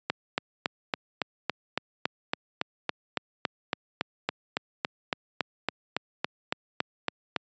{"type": "click train", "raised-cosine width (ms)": 0.3, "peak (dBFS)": -9, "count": 27, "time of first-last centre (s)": [0.1, 7.363], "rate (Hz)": 3.58, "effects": ["high-pass 150 Hz 12 dB/octave", "resampled to 16000 Hz"]}